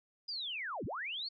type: linear two-way sweep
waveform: sine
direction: down then up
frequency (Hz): 4994 to 69.2 to 4553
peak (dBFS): -37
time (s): 0.28-1.29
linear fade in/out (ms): 10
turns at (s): 0.85
effects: none